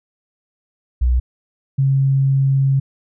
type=tone pair in turn; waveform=sine; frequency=61.74 / 135.91 Hz; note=B1 / C#3; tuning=0 / -34 cents; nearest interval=octave + major second; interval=1366 cents; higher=second; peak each=-12 dBFS; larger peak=neither; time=1.01-1.2 / 1.78-2.8 s; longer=second; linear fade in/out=10 ms; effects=none